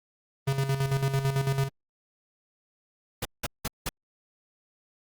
square tone with tremolo, 136.3 Hz, C#3, 29 cents flat, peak -23 dBFS, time 0.47-1.69 s, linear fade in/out 10 ms, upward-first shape square, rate 9 Hz, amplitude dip 60%
pink noise bursts, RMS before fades -30 dBFS, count 4, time 3.22-3.892 s, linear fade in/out 5 ms, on 33 ms, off 180 ms
effects Opus 24 kbps

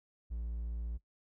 triangle tone, 57.6 Hz, A#1, 20 cents flat, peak -34 dBFS, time 0.3-0.98 s, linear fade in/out 20 ms, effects noise-tail reverb RT60 0.1 s tail -18 dB re dry

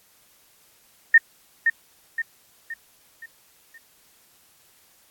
sine tone with echo, 1830 Hz, A#6, 32 cents flat, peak -8 dBFS, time 1.14-1.18 s, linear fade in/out 5 ms, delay 520 ms, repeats 5, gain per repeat -7 dB, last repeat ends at 3.78 s, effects white hiss -58 dBFS RMS until 5.1 s + AAC 64 kbps

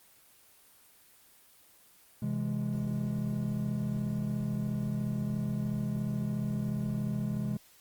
triangle chord, C augmented, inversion none, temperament equal, 130.81 / 164.81 / 207.7 Hz, C3 / E3 / G#3, 0 / 0 / 0 cents, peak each -32 / -35 / -31 dBFS, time 2.22-7.57 s, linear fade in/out 5 ms, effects white hiss -60 dBFS RMS until 7.8 s + Opus 24 kbps

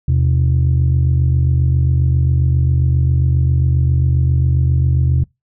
sine tone pair together, 80.76 / 128.2 Hz, E2 / C3, -35 / -35 cents, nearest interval minor sixth, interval 800 cents, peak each -12 dBFS, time 0.08-5.24 s, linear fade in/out 5 ms, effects noise-tail reverb RT60 0.2 s tail -26 dB re dry + tanh soft clip ceiling -7 dBFS

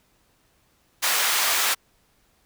pink high-pass noise, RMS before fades -22 dBFS, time 1.02-1.75 s, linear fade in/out 20 ms, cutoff 1100 Hz, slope 12 dB/octave, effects pink hiss -64 dBFS RMS until 2.45 s

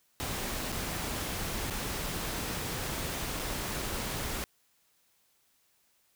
pink noise with dropouts, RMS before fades -35 dBFS, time 0.2-4.44 s, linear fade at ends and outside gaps 0 ms, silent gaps 0.72-0.725 / 1.7-1.707 / 3.392-3.396 s, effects white hiss -70 dBFS RMS until 6.15 s

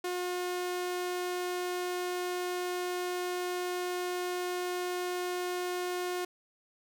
sawtooth tone, 359.2 Hz, F4, 49 cents sharp, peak -28 dBFS, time 0.04-6.25 s, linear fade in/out 5 ms, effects none

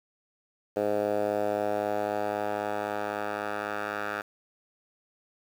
10% pulse tone with band-pass filter sweep, 103.83 Hz, G#2, in tune, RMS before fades -30 dBFS, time 0.76-4.22 s, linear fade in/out 10 ms, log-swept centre 540 to 1300 Hz, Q 2.1, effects 8-bit

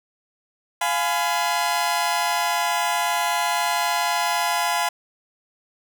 sawtooth chord, F diminished, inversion none, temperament just, 698.5 / 838.1 / 1005.8 Hz, F5 / Ab5 / Cb6, 0 / +16 / +31 cents, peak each -21 dBFS, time 0.81-4.89 s, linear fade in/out 5 ms, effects none

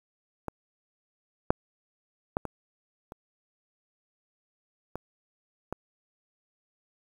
clicks, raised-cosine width 1 ms, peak -18 / -6 / -12 / -19 / -27 / -20 / -18 dBFS, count 7, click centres 0.483 / 1.505 / 2.369 / 2.453 / 3.121 / 4.956 / 5.726 s, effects 8-bit

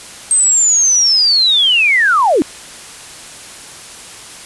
sine linear sweep, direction down, 8400 to 257.2 Hz, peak -8 dBFS, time 0.31-2.42 s, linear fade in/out 0 ms, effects white hiss -33 dBFS RMS until 4.45 s + resampled to 24000 Hz

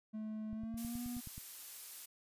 triangle tone with pitch glide, 216.4 to 242.9 Hz, A3 to B3, -29 to -29 cents, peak -38 dBFS, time 0.13-1.21 s, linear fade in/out 20 ms, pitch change +200 cents, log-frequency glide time 0.52-1.03 s
click train, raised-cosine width 5 ms, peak -36 dBFS, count 9, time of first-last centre 0.53-1.379 s, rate 9.42 Hz
blue noise, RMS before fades -48 dBFS, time 0.77-2.06 s, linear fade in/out 10 ms
effects resampled to 32000 Hz

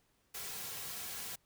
white noise with comb filter, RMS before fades -43 dBFS, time 0.34-1.36 s, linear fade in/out 10 ms, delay 3.3 ms, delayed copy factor -0.5, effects pink hiss -74 dBFS RMS until 1.45 s

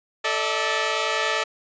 10% pulse chord, A suspended fourth, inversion none, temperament equal with one note detuned, 440 / 587.3 / 644.9 Hz, A4 / D5 / E5, 0 / 0 / -38 cents, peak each -18 dBFS, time 0.24-1.44 s, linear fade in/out 10 ms, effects resampled to 16000 Hz

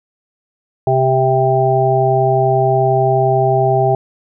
harmonic tone, 131.3 Hz, C3, 6 cents sharp, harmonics 1 / 3 / 5 / 6, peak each -16 / -16 / -16 / -16 dBFS, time 0.87-3.95 s, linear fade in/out 2 ms, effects none

